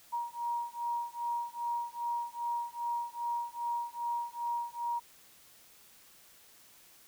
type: beating tone pair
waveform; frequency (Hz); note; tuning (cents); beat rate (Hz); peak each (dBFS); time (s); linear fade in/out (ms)
sine; 946 / 948.5; A#5 / A#5; +25 / +30; 2.5; -36 / -36; 0.12-5; 20
effects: white hiss -59 dBFS RMS until 7.07 s